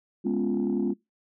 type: chord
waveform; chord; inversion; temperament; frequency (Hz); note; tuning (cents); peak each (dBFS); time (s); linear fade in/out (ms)
sine; C# dominant seventh; second; equal; 207.7 / 246.9 / 277.2 / 349.2; G#3 / B3 / C#4 / E#4; 0 / 0 / 0 / 0; -27 / -28 / -29 / -28; 0.24-0.94; 20
effects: noise-tail reverb RT60 0.2 s tail -22 dB re dry + tanh soft clip ceiling -18 dBFS